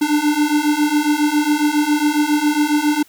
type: beating tone pair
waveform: square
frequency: 293.7 / 301 Hz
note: D4 / D4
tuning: 0 / +43 cents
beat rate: 7.3 Hz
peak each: -19 / -17 dBFS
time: 0.01-3.03 s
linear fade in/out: 10 ms
effects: white hiss -51 dBFS RMS until 3.08 s